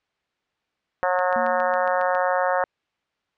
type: harmonic tone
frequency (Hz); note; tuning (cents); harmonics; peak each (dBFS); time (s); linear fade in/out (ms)
181.8; F#3; -30; 3 / 4 / 5 / 6 / 7 / 8 / 9 / 10; -23 / -25 / -27 / -29 / -30 / -31 / -32 / -33; 1.03-2.64; 0
type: click train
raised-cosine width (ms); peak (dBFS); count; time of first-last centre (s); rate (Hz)
0.2; -20; 8; 1.19-2.15; 7.29
type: tone with exponential decay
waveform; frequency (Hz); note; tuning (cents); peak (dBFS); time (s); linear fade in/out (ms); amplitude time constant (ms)
sine; 233.1; A#3; 0; -29; 1.36-2.38; 0; 220
effects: white hiss -74 dBFS RMS until 3.37 s + low-pass 3000 Hz 12 dB/octave